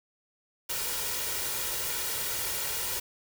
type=noise with comb filter; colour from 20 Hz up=white; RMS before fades=-32 dBFS; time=0.69-3 s; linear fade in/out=10 ms; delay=2.1 ms; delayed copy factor=+0.55; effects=none